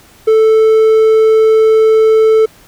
triangle tone, 440 Hz, A4, in tune, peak -3 dBFS, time 0.27-2.46 s, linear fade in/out 10 ms, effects pink hiss -43 dBFS RMS until 2.67 s

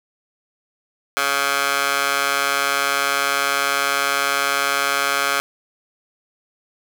15% pulse tone with high-pass filter, 140 Hz, C#3, 18 cents sharp, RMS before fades -20 dBFS, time 1.17-5.4 s, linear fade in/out 0 ms, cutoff 1100 Hz, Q 1.3, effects none

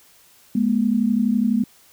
sine tone pair together, 209.4 / 241.4 Hz, G#3 / B3, +15 / -39 cents, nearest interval major second, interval 246 cents, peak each -19 dBFS, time 0.55-1.64 s, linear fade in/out 5 ms, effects white hiss -53 dBFS RMS until 1.92 s

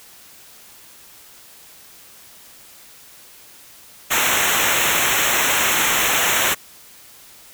pink noise with comb filter, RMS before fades -18 dBFS, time 4.1-6.55 s, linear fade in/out 20 ms, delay 0.21 ms, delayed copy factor -0.95, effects white hiss -45 dBFS RMS until 7.53 s

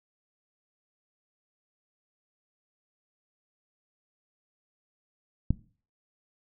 click, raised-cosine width 5 ms, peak -11 dBFS, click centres 5.506 s, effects noise-tail reverb RT60 0.4 s tail -19 dB re dry

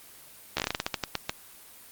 slowing click train, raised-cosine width 0.2 ms, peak -9 dBFS, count 14, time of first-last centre 0.57-1.295 s, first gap 13 ms, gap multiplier 1.22, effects white hiss -50 dBFS RMS until 1.91 s + Opus 24 kbps

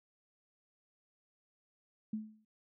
sine tone with exponential decay, 216.2 Hz, A3, 30 cents flat, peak -32 dBFS, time 2.13-2.45 s, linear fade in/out 5 ms, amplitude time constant 68 ms, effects none

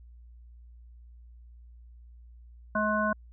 harmonic tone, 212.6 Hz, G#3, 41 cents sharp, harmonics 1 / 3 / 5 / 7, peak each -30 / -30 / -30 / -30 dBFS, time 2.75-3.13 s, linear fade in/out 5 ms, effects added 59 Hz sine -48 dBFS peak until 3.32 s

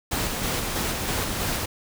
pink noise with tremolo, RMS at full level -26 dBFS, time 0.11-1.66 s, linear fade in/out 10 ms, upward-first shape square, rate 3.1 Hz, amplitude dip 25%, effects none

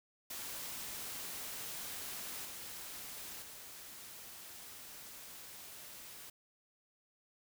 white noise with level steps, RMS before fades -44 / -47 / -51 dBFS, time 0.3-6.3 s, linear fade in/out 5 ms, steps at 2.45 / 3.42 s, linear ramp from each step 2 ms, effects none

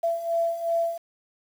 sine beating tone pair, 670 / 672.7 Hz, E5 / E5, +28 / +35 cents, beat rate 2.7 Hz, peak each -29 / -24 dBFS, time 0.03-0.98 s, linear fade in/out 10 ms, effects 8-bit

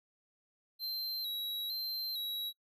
square tone with vibrato, 4000 Hz, B7, 21 cents sharp, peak -36 dBFS, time 0.79-2.53 s, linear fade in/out 50 ms, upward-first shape square, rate 1.1 Hz, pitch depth 54 cents each way, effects noise-tail reverb RT60 0.1 s tail -26 dB re dry

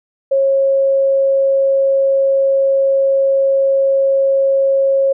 sine tone, 544 Hz, C#5, 33 cents flat, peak -10 dBFS, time 0.31-5.13 s, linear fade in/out 10 ms, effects none

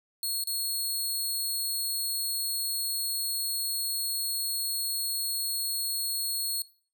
15% pulse tone with dropouts, 4316 Hz, C#8, 47 cents flat, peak -22 dBFS, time 0.23-6.62 s, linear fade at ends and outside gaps 1 ms, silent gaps 0.438-0.472 s, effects noise-tail reverb RT60 0.4 s tail -18 dB re dry

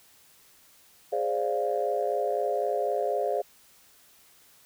sine chord, D half-diminished seventh, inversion second, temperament equal, 415.3 / 523.3 / 587.3 / 698.5 Hz, Ab4 / C5 / D5 / F5, 0 / 0 / 0 / 0 cents, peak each -30 dBFS, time 1.12-3.42 s, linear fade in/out 10 ms, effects tanh soft clip ceiling -14 dBFS + white hiss -58 dBFS RMS until 4.65 s

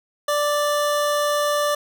25% pulse tone, 587.3 Hz, D5, in tune, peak -15 dBFS, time 0.28-1.75 s, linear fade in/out 5 ms, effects none

